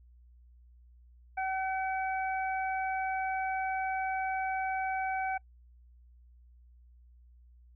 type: harmonic tone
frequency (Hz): 761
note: F#5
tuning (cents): +48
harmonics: 1 / 2 / 3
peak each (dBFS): -31 / -38 / -40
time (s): 1.37-5.38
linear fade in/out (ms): 10
effects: noise-tail reverb RT60 0.1 s tail -25 dB re dry + added 60 Hz sine -55 dBFS peak until 7.75 s

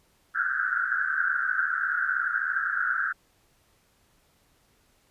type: band-pass noise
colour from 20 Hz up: pink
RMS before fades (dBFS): -27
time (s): 0.34-3.13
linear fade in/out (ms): 20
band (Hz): 1400 to 1600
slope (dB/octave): 96
effects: pink hiss -65 dBFS RMS until 5.1 s + resampled to 32000 Hz

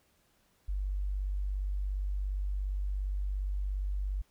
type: tone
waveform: sine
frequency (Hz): 48.62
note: G1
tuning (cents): -13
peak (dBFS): -30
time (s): 0.68-4.22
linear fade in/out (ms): 10
effects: pink hiss -70 dBFS RMS until 4.3 s

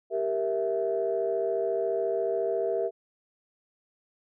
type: chord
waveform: sine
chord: E diminished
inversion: first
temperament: equal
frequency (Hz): 392 / 466.2 / 659.3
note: G4 / Bb4 / E5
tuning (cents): 0 / 0 / 0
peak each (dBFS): -29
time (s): 0.1-2.91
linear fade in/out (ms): 50
effects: tanh soft clip ceiling -16 dBFS

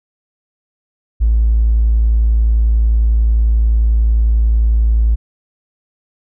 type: tone with tanh clipping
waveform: triangle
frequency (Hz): 55.6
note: A1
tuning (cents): +19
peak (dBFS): -8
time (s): 1.2-5.16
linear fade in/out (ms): 20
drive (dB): 1
effects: none

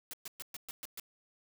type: noise bursts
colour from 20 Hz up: white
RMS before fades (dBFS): -43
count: 7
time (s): 0.11-0.998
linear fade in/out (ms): 0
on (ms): 24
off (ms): 120
effects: none

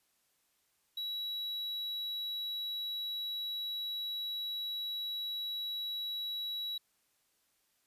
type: tone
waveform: triangle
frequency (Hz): 3900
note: B7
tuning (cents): -23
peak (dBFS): -34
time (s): 0.97-6.78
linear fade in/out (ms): 5
effects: white hiss -75 dBFS RMS until 7.86 s + resampled to 32000 Hz

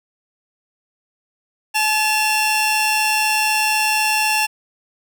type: tone pair together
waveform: sawtooth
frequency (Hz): 860 / 2724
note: A5 / F7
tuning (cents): -40 / -44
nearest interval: octave + minor sixth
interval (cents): 1996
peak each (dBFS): -15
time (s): 1.74-4.47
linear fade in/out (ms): 20
effects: none

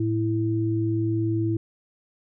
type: tone pair together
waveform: sine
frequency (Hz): 110.4 / 329.6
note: A2 / E4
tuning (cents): +6 / 0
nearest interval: octave + perfect fifth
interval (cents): 1894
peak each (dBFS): -24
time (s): 0-1.57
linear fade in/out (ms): 5
effects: none

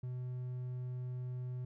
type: tone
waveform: triangle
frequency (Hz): 125.5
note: B2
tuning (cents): +28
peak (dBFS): -36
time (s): 0.03-1.65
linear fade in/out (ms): 5
effects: none

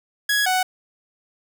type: tone pair in turn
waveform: sawtooth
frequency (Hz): 1669 / 743.5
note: G#6 / F#5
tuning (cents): +8 / +8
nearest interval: octave + major second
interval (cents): 1400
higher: first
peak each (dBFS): -14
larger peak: neither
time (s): 0.29-0.46 / 0.46-0.63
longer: neither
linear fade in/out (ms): 5
effects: none

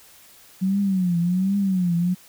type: tone with vibrato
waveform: sine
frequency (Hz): 185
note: F#3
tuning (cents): 0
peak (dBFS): -18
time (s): 0.61-2.15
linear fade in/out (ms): 20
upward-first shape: triangle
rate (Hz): 1.3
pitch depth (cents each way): 160
effects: white hiss -50 dBFS RMS until 2.28 s

